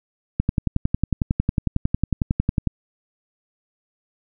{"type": "click train", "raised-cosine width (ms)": 5, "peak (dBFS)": -6, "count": 26, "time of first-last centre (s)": [0.4, 2.673], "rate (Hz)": 11, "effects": []}